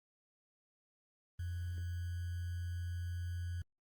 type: tone with sample-and-hold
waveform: sine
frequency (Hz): 87.31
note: F2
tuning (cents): 0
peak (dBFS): -37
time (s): 1.39-3.62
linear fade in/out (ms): 5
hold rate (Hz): 1575
effects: Opus 24 kbps